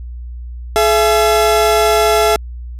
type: tone pair together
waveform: 30% pulse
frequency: 425.6 / 675 Hz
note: G#4 / E5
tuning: +42 / +41 cents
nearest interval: minor sixth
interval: 799 cents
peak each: -10 dBFS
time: 0.76-2.36 s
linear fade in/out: 0 ms
effects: added 60 Hz sine -25 dBFS peak until 2.79 s + resampled to 32000 Hz